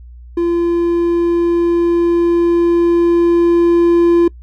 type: tone with level ramp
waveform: triangle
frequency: 342.5 Hz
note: F4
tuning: 34 cents flat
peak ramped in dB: -10 to -5 dBFS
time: 0.37-4.28 s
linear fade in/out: 5 ms
effects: noise-tail reverb RT60 0.1 s tail -24 dB re dry + added 60 Hz sine -33 dBFS peak until 4.42 s